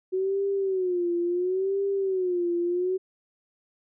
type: tone with vibrato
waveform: sine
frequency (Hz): 370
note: F#4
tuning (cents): 0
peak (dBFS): -23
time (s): 0.12-2.98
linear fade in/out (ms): 20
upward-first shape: sine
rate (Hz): 0.72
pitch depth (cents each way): 120
effects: none